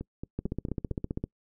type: two click trains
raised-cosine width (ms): 3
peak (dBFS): -18 / -23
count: 14 / 5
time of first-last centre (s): 0.39-1.24 / 0.01-0.911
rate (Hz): 15.3 / 4.44
effects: noise-tail reverb RT60 0.1 s tail -25 dB re dry